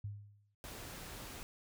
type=tone with exponential decay; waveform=sine; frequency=102.5 Hz; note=G#2; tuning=22 cents flat; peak=-37 dBFS; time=0.04-0.55 s; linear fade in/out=5 ms; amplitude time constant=110 ms
type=noise; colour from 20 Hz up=pink; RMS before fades=-48 dBFS; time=0.64-1.43 s; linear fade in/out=0 ms
effects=none